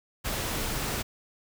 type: noise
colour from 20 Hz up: pink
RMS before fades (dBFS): -31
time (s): 0.24-1.03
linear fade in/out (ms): 20
effects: none